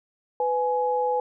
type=tone pair together; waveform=sine; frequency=498.9 / 839 Hz; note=B4 / G#5; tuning=+17 / +17 cents; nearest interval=major sixth; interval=900 cents; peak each=-24 dBFS; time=0.4-1.2 s; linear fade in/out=2 ms; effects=none